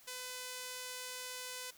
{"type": "tone with band-pass filter", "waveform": "sawtooth", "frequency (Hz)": 503, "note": "B4", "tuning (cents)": 32, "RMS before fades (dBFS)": -45, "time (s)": [0.07, 1.71], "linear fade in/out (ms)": 10, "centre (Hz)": 8300, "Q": 0.5, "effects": ["white hiss -61 dBFS RMS until 1.77 s"]}